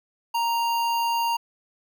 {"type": "tone with notch filter", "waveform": "square", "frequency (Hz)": 932.3, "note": "A#5", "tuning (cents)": 0, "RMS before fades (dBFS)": -24, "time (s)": [0.34, 1.37], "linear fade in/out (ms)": 10, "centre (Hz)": 8100, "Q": 1.6, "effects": []}